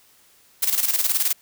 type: noise with tremolo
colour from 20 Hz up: blue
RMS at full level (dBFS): -19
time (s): 0.62-1.33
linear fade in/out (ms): 10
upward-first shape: square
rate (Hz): 19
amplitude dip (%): 65
effects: white hiss -56 dBFS RMS until 1.41 s